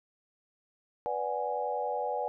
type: chord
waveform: sine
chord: G# half-diminished seventh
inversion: first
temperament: equal with one note detuned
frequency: 493.9 / 583.9 / 740 / 830.6 Hz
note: B4 / D5 / F#5 / G#5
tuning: 0 / -10 / 0 / 0 cents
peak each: -35 / -36 / -36 / -34 dBFS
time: 1.06-2.28 s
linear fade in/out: 0 ms
effects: none

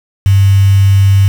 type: tone with quantisation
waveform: sine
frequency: 98 Hz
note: G2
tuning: in tune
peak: -4 dBFS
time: 0.26-1.28 s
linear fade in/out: 0 ms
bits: 4
effects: none

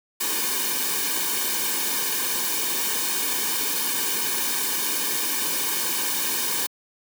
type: noise with comb filter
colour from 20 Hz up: white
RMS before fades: -25 dBFS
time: 0.2-6.67 s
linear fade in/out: 10 ms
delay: 1.5 ms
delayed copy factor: -1
effects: high-pass 200 Hz 12 dB/octave

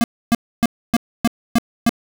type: tone bursts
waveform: square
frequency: 233.7 Hz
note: A#3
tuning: 5 cents sharp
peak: -12 dBFS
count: 7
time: 0.01-1.893 s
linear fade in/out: 0 ms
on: 29 ms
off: 280 ms
effects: none

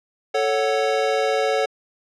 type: chord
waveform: square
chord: F# minor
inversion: first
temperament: equal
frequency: 440 / 554.4 / 740 Hz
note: A4 / C#5 / F#5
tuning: 0 / 0 / 0 cents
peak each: -23 / -23 / -25 dBFS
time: 0.34-1.66 s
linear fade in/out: 10 ms
effects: low-pass 5000 Hz 12 dB/octave

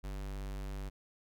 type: tone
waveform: square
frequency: 49 Hz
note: G1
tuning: in tune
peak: -39 dBFS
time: 0.03-0.9 s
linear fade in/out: 20 ms
effects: none

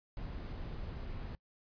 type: noise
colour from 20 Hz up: brown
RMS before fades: -42 dBFS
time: 0.17-1.35 s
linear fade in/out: 0 ms
effects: noise-tail reverb RT60 0.1 s tail -24 dB re dry + resampled to 11025 Hz

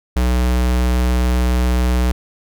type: tone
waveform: square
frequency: 61.74 Hz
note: B1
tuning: in tune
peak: -14 dBFS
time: 0.16-2.12 s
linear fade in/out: 5 ms
effects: none

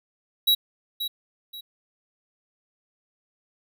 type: tone with echo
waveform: square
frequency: 3876 Hz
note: B7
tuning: 33 cents flat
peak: -17 dBFS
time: 0.47-0.55 s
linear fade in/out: 10 ms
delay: 530 ms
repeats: 2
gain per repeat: -10 dB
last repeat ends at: 1.61 s
effects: none

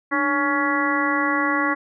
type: harmonic tone with a mistuned harmonic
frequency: 280.1 Hz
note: C#4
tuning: 18 cents sharp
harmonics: 1 / 2 / 3 / 4 / 5 / 6 / 7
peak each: -24 / -30 / -30 / -24 / -28 / -27 / -25 dBFS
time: 0.11-1.75 s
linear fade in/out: 20 ms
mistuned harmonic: 1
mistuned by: +100 cents
effects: none

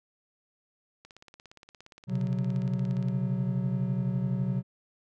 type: click train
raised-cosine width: 0.2 ms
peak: -32 dBFS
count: 36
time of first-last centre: 1.05-3.085 s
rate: 17.2 Hz
type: chord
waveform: triangle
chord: B suspended second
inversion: none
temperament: equal with one note detuned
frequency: 126.65 / 138.59 / 185 Hz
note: B2 / C#3 / F#3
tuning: +44 / 0 / 0 cents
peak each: -28 / -31 / -28 dBFS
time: 2.07-4.63 s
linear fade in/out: 50 ms
effects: none

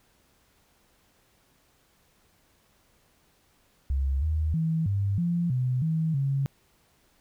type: tone with pitch steps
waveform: sine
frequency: 67.8 / 78.1 / 161.5 / 99.5 / 172.4 / 126.8 / 160.4 / 137.5 Hz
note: C#2 / D#2 / E3 / G2 / F3 / B2 / E3 / C#3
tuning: -38 / +7 / -35 / +26 / -22 / +46 / -47 / -14 cents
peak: -23 dBFS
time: 3.9-6.46 s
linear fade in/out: 0 ms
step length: 320 ms
effects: pink hiss -65 dBFS RMS until 7.2 s

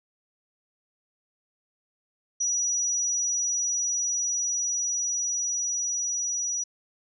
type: tone with level ramp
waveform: sine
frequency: 5840 Hz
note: F#8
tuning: 24 cents flat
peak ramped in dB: -23 to -26 dBFS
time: 2.4-6.64 s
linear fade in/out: 10 ms
effects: none

